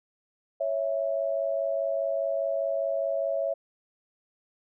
sine tone pair together, 554.4 / 659.3 Hz, C#5 / E5, 0 / 0 cents, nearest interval minor third, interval 300 cents, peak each -28 dBFS, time 0.6-3.54 s, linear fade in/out 10 ms, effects none

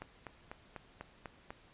click train, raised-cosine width 0.5 ms, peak -28 dBFS, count 7, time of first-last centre 0.02-1.505 s, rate 4.04 Hz, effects pink hiss -62 dBFS RMS until 1.73 s + resampled to 8000 Hz

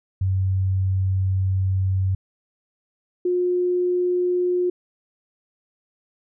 sine tone pair in turn, 94.9 / 358.3 Hz, F#2 / F4, +44 / +44 cents, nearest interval octave + major seventh, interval 2300 cents, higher second, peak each -18 dBFS, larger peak neither, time 0.21-2.15 / 3.25-4.7 s, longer first, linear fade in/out 5 ms, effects none

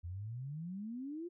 sine exponential sweep, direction up, 82.41 to 359.1 Hz, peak -40 dBFS, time 0.03-1.29 s, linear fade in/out 20 ms, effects none

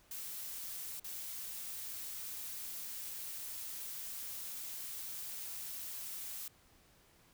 blue noise with dropouts, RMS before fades -44 dBFS, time 0.11-6.48 s, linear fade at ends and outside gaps 2 ms, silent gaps 0.997-1.043 s, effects pink hiss -66 dBFS RMS until 7.33 s

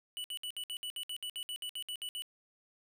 square tone bursts, 2960 Hz, F#7, in tune, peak -38 dBFS, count 16, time 0.17-2.221 s, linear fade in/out 0 ms, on 71 ms, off 61 ms, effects none

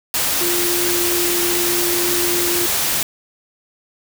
sine tone in noise, 349.2 Hz, F4, in tune, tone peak -21 dBFS, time 0.41-2.66 s, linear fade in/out 2 ms, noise white, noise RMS -19 dBFS, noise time 0.14-3.03 s, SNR -5 dB, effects none

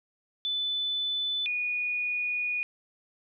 sine tone pair in turn, 3500 / 2459 Hz, A7 / D#7, -10 / -21 cents, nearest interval tritone, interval 611 cents, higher first, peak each -27 dBFS, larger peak neither, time 0.45-1.46 / 1.46-2.63 s, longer second, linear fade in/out 0 ms, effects none

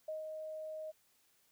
sine tone with ADSR envelope, 625 Hz, D#5, 8 cents sharp, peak -37 dBFS, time 0.08-0.92 s, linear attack 6 ms, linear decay 140 ms, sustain -4 dB, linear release 22 ms, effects white hiss -72 dBFS RMS until 1.51 s

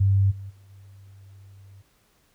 sine tone with level steps, 98 Hz, G2, in tune, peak -16 / -34 / -49 / -45 dBFS, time 0-1.82 s, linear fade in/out 10 ms, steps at 0.3 / 0.49 / 0.69 s, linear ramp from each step 20 ms, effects pink hiss -64 dBFS RMS until 2.34 s

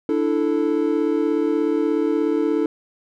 triangle chord, D suspended second, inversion none, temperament just, 293.7 / 330.4 / 440.5 Hz, D4 / E4 / A4, 0 / +4 / +2 cents, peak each -20 dBFS, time 0.09-2.66 s, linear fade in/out 2 ms, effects none

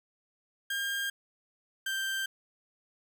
30% pulse tone pair in turn, 1607 / 1570.3 Hz, G6 / G6, +43 / +3 cents, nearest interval unison, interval 40 cents, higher first, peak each -28 dBFS, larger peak neither, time 0.7-1.1 / 1.86-2.26 s, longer neither, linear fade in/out 5 ms, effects none

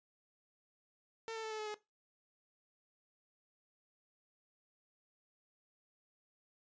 sawtooth tone with pitch steps, 451.2 / 445.2 / 439.4 / 433.6 / 427.8 / 422.2 Hz, A4 / A4 / A4 / A4 / A4 / G#4, +44 / +20 / -2 / -25 / -49 / +29 cents, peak -36 dBFS, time 1.28-1.742 s, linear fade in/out 0 ms, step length 77 ms, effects noise-tail reverb RT60 0.2 s tail -17 dB re dry + resampled to 16000 Hz

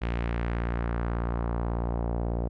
sawtooth tone with low-pass filter sweep, 58.27 Hz, A#1, in tune, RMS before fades -29 dBFS, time 0.01-2.49 s, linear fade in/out 20 ms, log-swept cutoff 2600 to 630 Hz, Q 1.5, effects none

